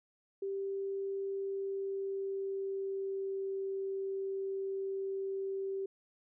sine tone with pitch glide, 392 to 388.4 Hz, G4 to G4, 0 to -16 cents, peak -34 dBFS, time 0.42-5.86 s, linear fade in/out 5 ms, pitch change -16 cents, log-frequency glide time 1.29-3.51 s, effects none

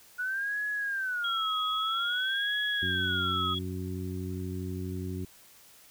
sine tone with vibrato, 1459 Hz, F#6, 25 cents flat, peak -29 dBFS, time 0.18-3.55 s, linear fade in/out 20 ms, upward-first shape sine, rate 0.51 Hz, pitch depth 250 cents each way
sine tone with pitch glide, 3300 to 3336 Hz, G#7 to G#7, -12 to +7 cents, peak -31 dBFS, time 1.24-3.59 s, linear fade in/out 5 ms, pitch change +19 cents, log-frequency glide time 1.46-1.68 s
harmonic tone, 92.3 Hz, F#2, 4 cents flat, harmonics 1 / 2 / 3 / 4, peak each -35 / -38 / -40 / -41 dBFS, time 2.82-5.25 s, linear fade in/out 5 ms
effects white hiss -56 dBFS RMS until 5.9 s

